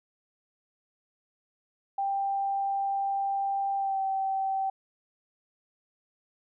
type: tone with pitch glide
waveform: sine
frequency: 789 to 773.2 Hz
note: G5 to G5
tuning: +11 to -24 cents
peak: -26 dBFS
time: 1.98-4.7 s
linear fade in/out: 5 ms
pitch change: -35 cents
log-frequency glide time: 3.76-4 s
effects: none